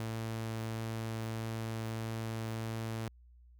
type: tone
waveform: sawtooth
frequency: 112.3 Hz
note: A2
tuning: 36 cents sharp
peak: -32 dBFS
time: 0-3.08 s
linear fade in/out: 0 ms
effects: added 60 Hz sine -56 dBFS peak until 3.59 s